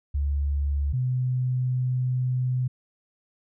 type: tone pair in turn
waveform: sine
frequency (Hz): 71.2 / 126.86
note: C#2 / B2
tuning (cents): +47 / +47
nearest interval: minor seventh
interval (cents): 1000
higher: second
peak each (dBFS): -22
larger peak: neither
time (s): 0.14-0.93 / 0.93-2.68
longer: second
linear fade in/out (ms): 10
effects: none